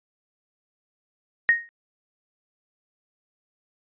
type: tone with exponential decay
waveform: sine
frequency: 1864.7 Hz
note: A#6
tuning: in tune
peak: -11 dBFS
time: 1.49-1.69 s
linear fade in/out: 0 ms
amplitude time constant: 43 ms
effects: resampled to 8000 Hz